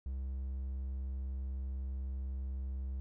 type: tone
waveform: triangle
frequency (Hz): 66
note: C2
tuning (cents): +16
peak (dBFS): -34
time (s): 0.06-3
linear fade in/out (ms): 0
effects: none